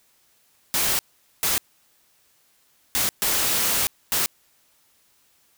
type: noise bursts at uneven times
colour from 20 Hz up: white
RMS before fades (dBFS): -22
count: 5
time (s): 0.74-0.99 / 1.43-1.58 / 2.95-3.09 / 3.22-3.87 / 4.12-4.26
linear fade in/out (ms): 0
effects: white hiss -62 dBFS RMS until 5.57 s